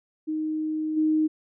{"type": "tone with level steps", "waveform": "sine", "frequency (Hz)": 311.1, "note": "D#4", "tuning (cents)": 0, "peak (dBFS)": [-25, -19], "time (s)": [0.27, 1.28], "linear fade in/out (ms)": 20, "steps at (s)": 0.96, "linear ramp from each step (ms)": 20, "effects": []}